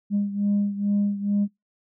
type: beating tone pair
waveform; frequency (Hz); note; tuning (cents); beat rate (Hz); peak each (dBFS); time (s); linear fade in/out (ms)
sine; 202.7 / 205; G#3 / G#3; -42 / -22; 2.3; -21 / -25; 0.1-1.48; 50
effects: noise-tail reverb RT60 0.2 s tail -25 dB re dry + tanh soft clip ceiling -16 dBFS